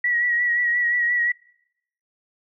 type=tone with vibrato; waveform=sine; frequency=1923 Hz; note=B6; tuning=47 cents flat; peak=-18 dBFS; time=0.04-1.32 s; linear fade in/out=5 ms; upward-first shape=sine; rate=5.7 Hz; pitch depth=34 cents each way; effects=noise-tail reverb RT60 0.8 s tail -26 dB re dry